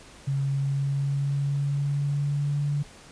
sine tone with pitch glide, 137.7 to 144.71 Hz, C#3 to D3, -11 to -25 cents, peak -23 dBFS, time 0.27-2.83 s, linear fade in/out 10 ms, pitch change +86 cents, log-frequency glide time 0.48-2.67 s, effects pink hiss -49 dBFS RMS until 3.11 s + resampled to 22050 Hz

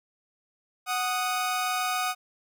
sawtooth tone pair together, 740 / 1242.4 Hz, F#5 / D#6, 0 / -3 cents, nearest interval major sixth, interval 897 cents, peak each -25 dBFS, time 0.86-2.15 s, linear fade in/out 50 ms, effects none

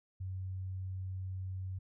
sine tone, 93.8 Hz, F#2, 24 cents sharp, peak -37 dBFS, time 0.2-1.79 s, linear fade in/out 10 ms, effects none

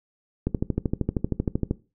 click train, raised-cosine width 3 ms, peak -10 dBFS, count 17, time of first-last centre 0.47-1.71 s, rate 12.9 Hz, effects noise-tail reverb RT60 0.3 s tail -19 dB re dry

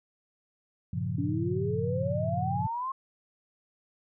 sine chord, G half-diminished seventh, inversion none, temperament equal, 98 / 116.54 / 138.59 / 174.61 Hz, G2 / Bb2 / Db3 / F3, 0 / 0 / 0 / 0 cents, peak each -34 dBFS, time 0.93-2.67 s, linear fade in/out 5 ms
sine exponential sweep, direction up, 277.2 to 1083 Hz, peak -30 dBFS, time 1.18-2.92 s, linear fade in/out 5 ms
effects none

